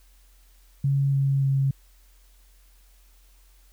sine tone with pitch steps, 138.59 / 137.39 / 136.21 Hz, C#3 / C#3 / C#3, 0 / -15 / -30 cents, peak -19 dBFS, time 0.84-1.71 s, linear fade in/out 5 ms, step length 290 ms, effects added 44 Hz sine -53 dBFS peak until 3.72 s + white hiss -62 dBFS RMS until 3.72 s

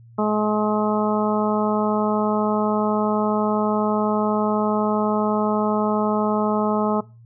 harmonic tone, 212.1 Hz, G#3, 37 cents sharp, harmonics 1 / 2 / 3 / 4 / 5 / 6, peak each -21 / -24 / -26 / -27 / -28 / -29 dBFS, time 0.18-7.01 s, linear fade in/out 10 ms, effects noise-tail reverb RT60 0.3 s tail -21 dB re dry + added 116 Hz sine -44 dBFS peak until 7.25 s

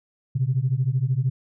sine beating tone pair, 123.47 / 136.47 Hz, B2 / C#3, 0 / -27 cents, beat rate 13 Hz, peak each -22 dBFS, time 0.35-1.3 s, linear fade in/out 10 ms, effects tanh soft clip ceiling -12 dBFS

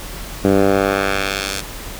10% pulse tone with band-pass filter sweep, 98 Hz, G2, in tune, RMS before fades -17 dBFS, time 0.44-1.61 s, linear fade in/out 10 ms, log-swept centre 300 to 6800 Hz, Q 0.72, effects added 43 Hz sine -32 dBFS peak until 1.99 s + pink hiss -32 dBFS RMS until 1.99 s

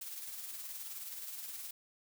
blue noise with tremolo, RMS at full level -43 dBFS, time 0.01-1.71 s, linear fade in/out 5 ms, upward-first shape sine, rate 19 Hz, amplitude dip 40%, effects none

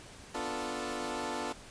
15% pulse chord, B half-diminished seventh, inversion none, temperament equal, 246.9 / 293.7 / 349.2 / 440 Hz, B3 / D4 / F4 / A4, 0 / 0 / 0 / 0 cents, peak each -34 dBFS, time 0.34-1.53 s, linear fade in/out 10 ms, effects pink hiss -51 dBFS RMS until 1.7 s + resampled to 22050 Hz

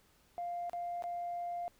sine tone with dropouts, 698.5 Hz, F5, in tune, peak -35 dBFS, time 0.38-1.68 s, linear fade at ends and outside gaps 0 ms, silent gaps 0.696-0.732 / 1.023-1.039 s, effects tanh soft clip ceiling -32 dBFS + pink hiss -68 dBFS RMS until 1.79 s

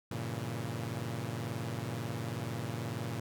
sawtooth chord, G diminished seventh, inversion none, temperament equal, 98 / 116.54 / 138.59 / 164.81 Hz, G2 / Bb2 / Db3 / Fb3, 0 / 0 / 0 / 0 cents, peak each -40 / -34 / -38 / -40 dBFS, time 0.11-3.2 s, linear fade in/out 5 ms, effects none

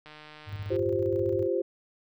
click train, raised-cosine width 0.3 ms, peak -31 dBFS, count 108, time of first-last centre 0.06-0.764 s, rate 152 Hz
sine tone with tremolo, 101.1 Hz, G#2, 46 cents flat, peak -31 dBFS, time 0.46-1.48 s, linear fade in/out 50 ms, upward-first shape square, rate 15 Hz, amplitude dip 60%
sine chord, F suspended second, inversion none, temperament equal, 349.2 / 392 / 523.3 Hz, F4 / G4 / C5, 0 / 0 / 0 cents, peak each -29 dBFS, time 0.7-1.62 s, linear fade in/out 10 ms
effects none

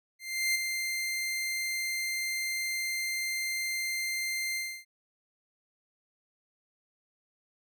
sawtooth tone with ADSR envelope, 2093 Hz, C7, in tune, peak -21 dBFS, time 0.19-4.85 s, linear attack 360 ms, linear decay 12 ms, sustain -6 dB, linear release 290 ms, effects none

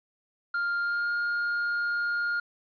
triangle tone with pitch glide, 1400 to 1416.3 Hz, F6 to F6, +4 to +24 cents, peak -24 dBFS, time 0.54-2.4 s, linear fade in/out 5 ms, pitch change +20 cents, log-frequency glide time 0.81-1.11 s, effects resampled to 11025 Hz + 10-bit

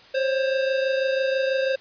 square tone pair together, 529 / 555.1 Hz, C5 / C#5, +19 / +2 cents, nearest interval minor second, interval 83 cents, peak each -22 / -30 dBFS, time 0.14-1.76 s, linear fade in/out 10 ms, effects white hiss -49 dBFS RMS until 1.8 s + resampled to 11025 Hz

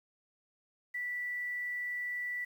sine tone with quantisation, 1964 Hz, B6, 10 cents flat, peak -34 dBFS, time 0.94-2.45 s, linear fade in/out 10 ms, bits 10, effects none

